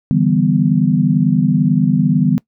sine chord, E minor seventh, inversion third, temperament equal, 146.83 / 164.81 / 196 / 246.9 Hz, D3 / E3 / G3 / B3, 0 / 0 / 0 / 0 cents, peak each -16 dBFS, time 0.11-2.38 s, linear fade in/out 0 ms, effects noise-tail reverb RT60 0.1 s tail -21 dB re dry

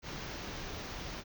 pink band-stop noise, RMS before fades -42 dBFS, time 0.02-1.24 s, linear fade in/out 50 ms, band 6600 to 16000 Hz, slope 96 dB/octave, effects none

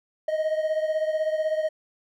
triangle beating tone pair, 622.3 / 638.3 Hz, D#5 / D#5, 0 / +44 cents, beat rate 16 Hz, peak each -22 / -27 dBFS, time 0.28-1.69 s, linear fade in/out 5 ms, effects none

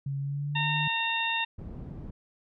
sine tone with pitch glide, 138.59 to 150.26 Hz, C#3 to D3, 0 to +40 cents, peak -29 dBFS, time 0.06-0.88 s, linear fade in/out 5 ms, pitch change +140 cents, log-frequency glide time 0.19-0.72 s
harmonic tone, 915 Hz, A#5, 32 cents flat, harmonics 1 / 2 / 3 / 4, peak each -32 / -33 / -30 / -33 dBFS, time 0.55-1.45 s, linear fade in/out 10 ms
white low-pass noise, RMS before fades -40 dBFS, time 1.58-2.11 s, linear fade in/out 10 ms, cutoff 190 Hz, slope 12 dB/octave
effects none

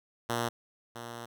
5% pulse tone pair in turn, 118 / 118 Hz, A#2 / A#2, +22 / +22 cents, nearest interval unison, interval 0 cents, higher neither, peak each -18 / -29 dBFS, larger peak first, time 0.29-0.49 / 0.95-1.26 s, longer second, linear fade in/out 10 ms, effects none

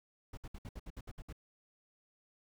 brown noise bursts, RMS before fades -45 dBFS, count 10, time 0.33-1.327 s, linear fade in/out 5 ms, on 43 ms, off 63 ms, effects none

